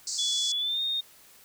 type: band-pass noise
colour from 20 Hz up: pink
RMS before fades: -33 dBFS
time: 0.07-0.52 s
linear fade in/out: 2 ms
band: 4300 to 8200 Hz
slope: 96 dB/octave
type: tone with pitch glide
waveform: sine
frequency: 3418 to 3685 Hz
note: G#7 to A#7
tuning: +49 to -21 cents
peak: -26 dBFS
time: 0.18-1.01 s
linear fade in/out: 10 ms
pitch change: +130 cents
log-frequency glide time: 0.57-0.81 s
effects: white hiss -55 dBFS RMS until 1.44 s